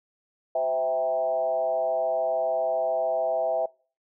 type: tone with frequency modulation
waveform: sine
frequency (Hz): 655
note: E5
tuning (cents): -11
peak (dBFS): -22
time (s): 0.55-3.66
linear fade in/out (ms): 5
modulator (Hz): 139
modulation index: 0.81
effects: noise-tail reverb RT60 0.4 s tail -24 dB re dry